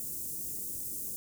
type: band-stop noise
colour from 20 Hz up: white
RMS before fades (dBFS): -38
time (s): 0-1.16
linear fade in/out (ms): 0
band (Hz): 400 to 7400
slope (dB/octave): 24
effects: none